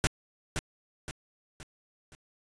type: noise with echo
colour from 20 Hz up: pink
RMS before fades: -24 dBFS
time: 0.04-0.07 s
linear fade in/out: 0 ms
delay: 520 ms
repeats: 4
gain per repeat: -7 dB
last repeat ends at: 2.15 s
effects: resampled to 22050 Hz